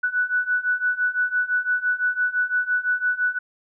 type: beating tone pair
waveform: sine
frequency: 1480 / 1485.9 Hz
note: F#6 / F#6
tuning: 0 / +7 cents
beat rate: 5.9 Hz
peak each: -24 / -22 dBFS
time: 0.03-3.39 s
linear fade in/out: 10 ms
effects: none